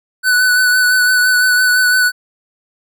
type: tone with vibrato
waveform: square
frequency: 1493 Hz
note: F#6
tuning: 15 cents sharp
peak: -10 dBFS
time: 0.23-2.12 s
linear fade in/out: 50 ms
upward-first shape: sine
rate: 5.9 Hz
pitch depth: 23 cents each way
effects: none